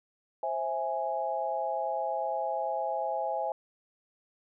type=chord; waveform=sine; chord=C augmented; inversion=none; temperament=equal with one note detuned; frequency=528.1 / 659.3 / 830.6 Hz; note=C5 / E5 / G#5; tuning=+16 / 0 / 0 cents; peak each=-35 / -33 / -32 dBFS; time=0.43-3.52 s; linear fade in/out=2 ms; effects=none